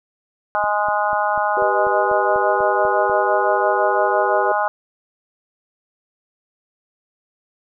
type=harmonic tone; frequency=207.7 Hz; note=G#3; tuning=in tune; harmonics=3 / 4 / 5 / 6 / 7; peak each=-23 / -20 / -24 / -25 / -25 dBFS; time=0.55-4.68 s; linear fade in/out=0 ms
type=click train; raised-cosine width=3 ms; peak=-25 dBFS; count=11; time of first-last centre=0.64-3.097 s; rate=4.07 Hz
type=chord; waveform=sine; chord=G augmented; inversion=none; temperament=equal with one note detuned; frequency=392 / 493.9 / 617.2 Hz; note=G4 / B4 / D#5; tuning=0 / 0 / -14 cents; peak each=-23 dBFS; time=1.57-4.52 s; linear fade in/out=2 ms
effects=none